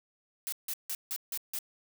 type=noise bursts; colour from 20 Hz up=blue; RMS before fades=-35 dBFS; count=6; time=0.47-1.588 s; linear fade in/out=0 ms; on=53 ms; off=160 ms; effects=none